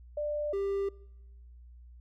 sine / triangle tone pair in turn, 593 / 395.8 Hz, D5 / G4, +17 / +17 cents, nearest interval perfect fifth, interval 700 cents, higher first, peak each -30 / -27 dBFS, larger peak second, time 0.17-0.53 / 0.53-0.89 s, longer neither, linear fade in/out 5 ms, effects noise-tail reverb RT60 1.0 s tail -25 dB re dry + added 60 Hz sine -49 dBFS peak until 2 s

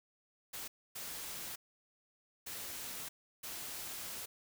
white noise bursts at uneven times, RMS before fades -44 dBFS, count 4, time 0.53-0.68 / 0.95-1.56 / 2.46-3.09 / 3.43-4.26 s, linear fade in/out 10 ms, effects none

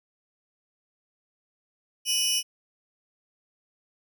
25% pulse tone cluster, 2498 / 2953 / 5510 Hz, D#7 / F#7 / F8, +6 / -4 / -24 cents, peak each -31 / -22 / -22 dBFS, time 2.05-2.43 s, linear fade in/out 50 ms, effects none

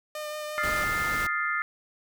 sawtooth tone with vibrato, 605 Hz, D#5, 49 cents flat, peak -29 dBFS, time 0.15-0.84 s, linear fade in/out 2 ms, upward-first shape triangle, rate 5.7 Hz, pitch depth 14 cents each way
sine chord, F dominant seventh, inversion third, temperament equal, 1244.5 / 1396.9 / 1760 / 2093 Hz, Eb6 / F6 / A6 / C7, 0 / 0 / 0 / 0 cents, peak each -31 dBFS, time 0.58-1.62 s, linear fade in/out 0 ms
pink noise, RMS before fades -35 dBFS, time 0.63-1.27 s, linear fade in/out 5 ms
effects none

